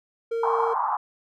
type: tone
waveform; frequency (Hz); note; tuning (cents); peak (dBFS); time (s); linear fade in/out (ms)
triangle; 460; A#4; -23; -22; 0.31-0.74; 10
type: band-pass noise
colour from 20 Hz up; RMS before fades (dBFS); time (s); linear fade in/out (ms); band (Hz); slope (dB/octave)
white; -25; 0.43-0.97; 5; 830 to 1100; 48
effects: none